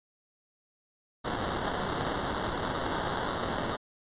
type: noise with sample-and-hold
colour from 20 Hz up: violet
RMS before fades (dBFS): -32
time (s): 1.24-3.77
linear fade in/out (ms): 20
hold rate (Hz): 2450
effects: resampled to 8000 Hz